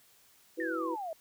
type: chord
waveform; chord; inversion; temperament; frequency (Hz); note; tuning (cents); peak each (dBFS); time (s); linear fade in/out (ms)
sine; E suspended second; none; just; 329.6 / 370.8 / 494.4; E4 / F#4 / B4; 0 / +4 / +2; -35 / -40 / -37; 0.57-0.96; 20
type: exponential sweep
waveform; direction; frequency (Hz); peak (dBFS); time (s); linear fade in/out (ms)
sine; down; 1872 to 622.3; -35; 0.6-1.13; 2
effects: white hiss -63 dBFS RMS until 1.2 s